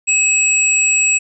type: tone pair together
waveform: sine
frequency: 2578 / 7732 Hz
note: E7 / B8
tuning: -39 / -38 cents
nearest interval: octave + perfect fifth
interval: 1901 cents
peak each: -14 dBFS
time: 0.07-1.19 s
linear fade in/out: 20 ms
effects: none